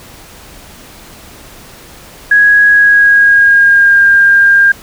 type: tone with pitch glide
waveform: sine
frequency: 1661.2 to 1603.7 Hz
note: G#6 to G6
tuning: 0 to +39 cents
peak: -3 dBFS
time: 2.31-4.72 s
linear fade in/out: 5 ms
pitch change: -61 cents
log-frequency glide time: 2.7-4.06 s
effects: pink hiss -35 dBFS RMS until 4.82 s